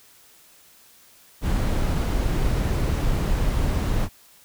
brown noise, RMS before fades -22 dBFS, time 1.41-4.09 s, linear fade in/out 50 ms, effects white hiss -53 dBFS RMS until 4.44 s

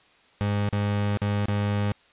30% pulse tone with dropouts, 102.5 Hz, G#2, 22 cents flat, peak -20 dBFS, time 0.41-1.92 s, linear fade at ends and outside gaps 0 ms, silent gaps 0.69-0.727 / 1.172-1.217 / 1.456-1.484 s, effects white hiss -58 dBFS RMS until 2.12 s + resampled to 8000 Hz

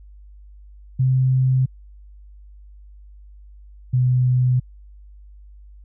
sine tone pair in turn, 129.9 / 126.2 Hz, C3 / B2, -12 / +38 cents, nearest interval minor second, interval 50 cents, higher first, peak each -14 dBFS, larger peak neither, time 0.99-1.66 / 3.93-4.6 s, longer neither, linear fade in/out 10 ms, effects added 50 Hz sine -41 dBFS peak until 5.84 s

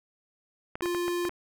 clicks, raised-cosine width 0.5 ms, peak -20 dBFS, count 7, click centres 0.755 / 0.808 / 0.858 / 0.948 / 1.081 / 1.252 / 1.294 s
square tone, 350 Hz, F4, 4 cents sharp, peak -28 dBFS, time 0.82-1.29 s, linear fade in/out 5 ms
effects none

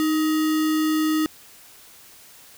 sine tone with sample-and-hold, 311.1 Hz, D#4, in tune, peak -18 dBFS, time 0-1.26 s, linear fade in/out 0 ms, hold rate 1575 Hz, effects white hiss -48 dBFS RMS until 2.57 s

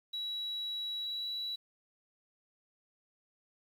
sine tone with pitch glide, 3900 to 3925 Hz, B7 to B7, -23 to -11 cents, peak -34 dBFS, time 0.13-1.56 s, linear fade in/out 10 ms, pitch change +12 cents, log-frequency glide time 1-1.32 s, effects tanh soft clip ceiling -31 dBFS + 10-bit

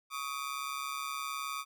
sawtooth ring-modulated tone, 1188 Hz, D6, 20 cents sharp, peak -29 dBFS, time 0.1-1.65 s, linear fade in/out 50 ms, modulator 69.6 Hz, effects none

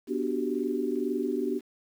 sine chord, G major seventh, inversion first, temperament equal, 246.9 / 293.7 / 370 / 392 Hz, B3 / D4 / F#4 / G4, 0 / 0 / 0 / 0 cents, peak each -32 dBFS, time 0.07-1.61 s, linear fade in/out 50 ms, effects 9-bit

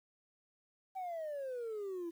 sine exponential sweep, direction down, 773 to 329.6 Hz, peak -36 dBFS, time 0.95-2.11 s, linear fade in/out 20 ms, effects tanh soft clip ceiling -37 dBFS + 11-bit

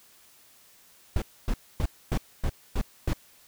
brown noise bursts, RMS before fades -25 dBFS, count 7, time 1.16-3.133 s, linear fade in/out 2 ms, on 59 ms, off 260 ms, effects white hiss -57 dBFS RMS until 3.47 s

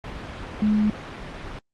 sine tone in noise, 211.8 Hz, G#3, 34 cents sharp, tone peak -17 dBFS, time 0.62-0.9 s, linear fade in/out 2 ms, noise pink, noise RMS -34 dBFS, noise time 0.04-1.59 s, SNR +14 dB, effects low-pass 3000 Hz 12 dB/octave + Opus 24 kbps

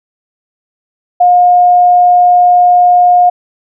sine tone, 714 Hz, F5, 38 cents sharp, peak -3 dBFS, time 1.2-3.3 s, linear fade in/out 10 ms, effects none

